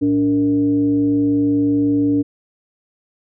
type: tone with frequency modulation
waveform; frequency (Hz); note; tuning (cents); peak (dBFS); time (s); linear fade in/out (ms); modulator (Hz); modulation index
sine; 287.8; D4; -35; -13; 0.01-2.23; 20; 175; 0.46
effects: none